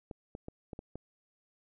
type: clicks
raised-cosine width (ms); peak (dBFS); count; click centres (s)
2; -28; 6; 0.112 / 0.351 / 0.484 / 0.732 / 0.791 / 0.956
effects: none